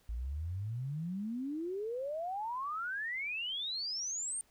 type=exponential sweep; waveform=sine; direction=up; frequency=54 to 9030 Hz; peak=-35 dBFS; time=0.09-4.41 s; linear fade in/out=0 ms; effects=pink hiss -69 dBFS RMS until 4.5 s